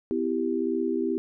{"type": "chord", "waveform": "sine", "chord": "E minor", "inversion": "second", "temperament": "equal with one note detuned", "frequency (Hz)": [253, 329.6, 392], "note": ["B3", "E4", "G4"], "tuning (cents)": [42, 0, 0], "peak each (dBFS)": [-29, -28, -28], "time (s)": [0.11, 1.18], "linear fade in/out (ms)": 0, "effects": []}